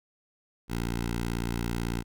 10% pulse tone with notch filter, 58.1 Hz, A#1, 5 cents flat, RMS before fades -31 dBFS, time 0.68-2.04 s, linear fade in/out 50 ms, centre 630 Hz, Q 1.7, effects none

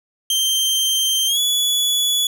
sawtooth tone with pitch glide, 3145 to 3410 Hz, G7 to G#7, +5 to +45 cents, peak -13 dBFS, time 0.3-2.27 s, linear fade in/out 2 ms, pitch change +140 cents, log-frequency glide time 1.27-1.39 s, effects none

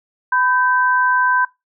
sine tone pair together, 1000 / 1553.5 Hz, B5 / G6, +21 / -16 cents, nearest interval minor sixth, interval 763 cents, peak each -16 dBFS, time 0.32-1.45 s, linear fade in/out 5 ms, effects noise-tail reverb RT60 0.2 s tail -21 dB re dry

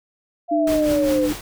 sine linear sweep, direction down, 694 to 493.9 Hz, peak -18 dBFS, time 0.48-1.3 s, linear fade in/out 50 ms
sine tone with pitch glide, 303.2 to 299.7 Hz, D#4 to D4, -45 to +35 cents, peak -19 dBFS, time 0.51-1.33 s, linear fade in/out 10 ms, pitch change -20 cents, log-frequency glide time 0.78-1.13 s
pink noise with tremolo, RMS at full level -28 dBFS, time 0.67-1.41 s, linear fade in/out 2 ms, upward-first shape triangle, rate 5.1 Hz, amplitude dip 70%
effects none

